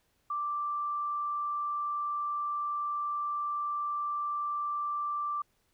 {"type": "tone", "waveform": "sine", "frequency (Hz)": 1174.7, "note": "D6", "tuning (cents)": 0, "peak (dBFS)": -30, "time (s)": [0.3, 5.42], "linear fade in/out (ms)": 5, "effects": ["pink hiss -73 dBFS RMS until 5.73 s"]}